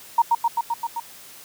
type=tone with echo; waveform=sine; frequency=932.3 Hz; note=A#5; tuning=in tune; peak=-12 dBFS; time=0.18-0.22 s; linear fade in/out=5 ms; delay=130 ms; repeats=6; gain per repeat=-2 dB; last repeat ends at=1 s; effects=white hiss -44 dBFS RMS until 1.44 s + high-pass 80 Hz 12 dB/octave